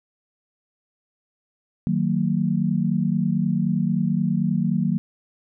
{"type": "chord", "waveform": "sine", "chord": "D# minor", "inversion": "none", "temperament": "equal with one note detuned", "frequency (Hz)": [155.56, 185, 228.9], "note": ["D#3", "F#3", "A#3"], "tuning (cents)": [0, 0, -31], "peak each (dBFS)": [-24, -22, -24], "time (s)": [1.87, 4.98], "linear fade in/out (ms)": 0, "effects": []}